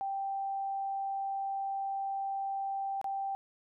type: tone with dropouts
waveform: sine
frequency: 784 Hz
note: G5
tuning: in tune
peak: -32 dBFS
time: 0.01-3.35 s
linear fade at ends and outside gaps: 0 ms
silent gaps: 3.014-3.043 s
effects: none